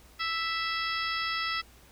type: harmonic tone with a mistuned harmonic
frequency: 659.3 Hz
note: E5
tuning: in tune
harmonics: 2 / 3 / 4 / 5 / 6 / 7 / 8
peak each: -33 / -34 / -38 / -38 / -42 / -41 / -38 dBFS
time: 0.19-1.62 s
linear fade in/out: 20 ms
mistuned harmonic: 8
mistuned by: -27 cents
effects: added 60 Hz sine -57 dBFS peak until 1.91 s + pink hiss -57 dBFS RMS until 1.91 s